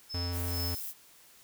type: tone with tremolo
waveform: sine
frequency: 5230 Hz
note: E8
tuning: 15 cents flat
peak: -35 dBFS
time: 0.09-0.91 s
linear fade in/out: 20 ms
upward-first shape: sine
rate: 2.3 Hz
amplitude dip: 100%
type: tone with vibrato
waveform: square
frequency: 87.31 Hz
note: F2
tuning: in tune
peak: -33 dBFS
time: 0.14-0.75 s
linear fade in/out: 5 ms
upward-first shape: square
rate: 13 Hz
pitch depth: 10 cents each way
type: noise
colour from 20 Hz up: violet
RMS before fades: -39 dBFS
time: 0.31-0.94 s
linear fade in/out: 50 ms
effects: white hiss -58 dBFS RMS until 1.43 s